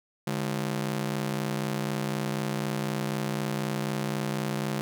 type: ring-modulated tone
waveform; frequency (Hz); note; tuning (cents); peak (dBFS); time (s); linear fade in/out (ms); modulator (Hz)
sawtooth; 174.61; F3; 0; -21; 0.27-4.81; 0; 32
effects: none